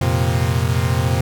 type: chord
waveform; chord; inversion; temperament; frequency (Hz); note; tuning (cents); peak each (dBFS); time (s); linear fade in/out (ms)
40% pulse; F suspended fourth; none; equal; 87.31 / 116.54 / 130.81; F2 / Bb2 / C3; 0 / 0 / 0; -19; 0.01-1.21; 5
effects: none